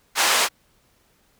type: band-pass noise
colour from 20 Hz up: pink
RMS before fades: -19 dBFS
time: 0.15-0.49 s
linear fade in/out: 50 ms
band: 820 to 9300 Hz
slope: 12 dB/octave
effects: pink hiss -62 dBFS RMS until 1.39 s